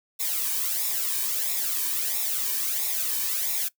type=noise with flanger; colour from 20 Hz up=blue; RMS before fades=-27 dBFS; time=0.19-3.69 s; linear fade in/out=20 ms; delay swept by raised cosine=0.65 to 1.5 ms; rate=1.5 Hz; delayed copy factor=-0.7; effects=noise-tail reverb RT60 0.1 s tail -20 dB re dry